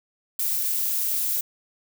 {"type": "noise with amplitude modulation", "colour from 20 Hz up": "violet", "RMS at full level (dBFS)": -22, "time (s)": [0.39, 1.41], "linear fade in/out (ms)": 5, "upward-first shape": "sine", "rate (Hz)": 239, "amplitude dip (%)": 65, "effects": []}